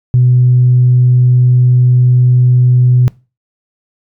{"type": "tone", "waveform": "sine", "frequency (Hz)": 124.7, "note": "B2", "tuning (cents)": 17, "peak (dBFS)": -4, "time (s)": [0.14, 3.08], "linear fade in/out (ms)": 0, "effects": ["noise-tail reverb RT60 0.3 s tail -22 dB re dry", "tanh soft clip ceiling 0 dBFS"]}